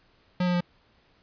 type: tone with pitch steps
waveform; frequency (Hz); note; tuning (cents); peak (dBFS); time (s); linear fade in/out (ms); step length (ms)
square; 180 / 178.04 / 176.09; F#3 / F3 / F3; -47 / +34 / +15; -23; 0.4-0.607; 5; 69
effects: pink hiss -63 dBFS RMS until 1.22 s + resampled to 11025 Hz